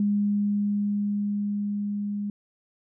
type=tone with level ramp; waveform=sine; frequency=204.8 Hz; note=G#3; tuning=24 cents flat; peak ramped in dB=-20 to -27 dBFS; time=0-2.3 s; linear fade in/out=2 ms; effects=none